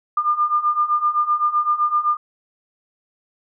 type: beating tone pair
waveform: sine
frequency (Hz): 1200 / 1207.8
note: D6 / D6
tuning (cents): +37 / +48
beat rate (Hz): 7.8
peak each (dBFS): -21 / -18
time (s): 0.17-2.17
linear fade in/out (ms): 5
effects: none